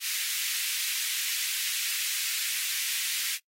pink high-pass noise, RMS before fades -31 dBFS, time 0-3.39 s, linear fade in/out 50 ms, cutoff 2100 Hz, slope 24 dB/octave, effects noise-tail reverb RT60 0.1 s tail -21 dB re dry + AAC 48 kbps

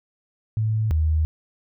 sine tone pair in turn, 109.4 / 78.32 Hz, A2 / D#2, -9 / +12 cents, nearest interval tritone, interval 579 cents, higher first, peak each -19 / -17 dBFS, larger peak second, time 0.57-0.91 / 0.91-1.25 s, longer neither, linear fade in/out 0 ms, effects none

